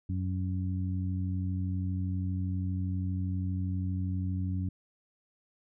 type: harmonic tone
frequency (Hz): 92.5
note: F#2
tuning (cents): 0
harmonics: 1 / 2 / 3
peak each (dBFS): -30 / -36 / -40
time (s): 0.09-4.69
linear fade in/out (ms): 5
effects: none